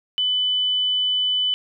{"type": "tone", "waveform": "sine", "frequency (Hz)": 3000, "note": "F#7", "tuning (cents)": 23, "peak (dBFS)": -18, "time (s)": [0.18, 1.54], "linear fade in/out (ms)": 0, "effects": []}